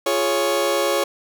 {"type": "chord", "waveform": "sawtooth", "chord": "Db major", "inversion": "first", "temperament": "just", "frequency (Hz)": [346.5, 415.8, 554.4], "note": ["F4", "Ab4", "Db5"], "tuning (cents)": [-14, 2, 0], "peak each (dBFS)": [-21, -20, -16], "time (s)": [0.06, 1.04], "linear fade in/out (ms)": 5, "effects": []}